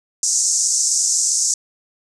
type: band-pass noise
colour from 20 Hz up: pink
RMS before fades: -18 dBFS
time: 0.23-1.54 s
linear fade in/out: 2 ms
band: 5800 to 8100 Hz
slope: 48 dB/octave
effects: none